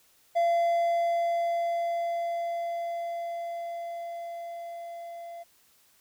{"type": "tone with level ramp", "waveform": "triangle", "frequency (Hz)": 683, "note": "F5", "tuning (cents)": -39, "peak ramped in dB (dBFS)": [-19, -37], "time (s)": [0.35, 5.44], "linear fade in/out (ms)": 20, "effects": ["white hiss -63 dBFS RMS until 6 s"]}